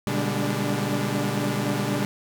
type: tone cluster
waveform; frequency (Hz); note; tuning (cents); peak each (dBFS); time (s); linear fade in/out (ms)
sawtooth; 120.6 / 144.3 / 196.4 / 205.6 / 292.6; B2 / D3 / G3 / G#3 / D4; -41 / -30 / +4 / -17 / -6; -26; 0.07-2.05; 0
effects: none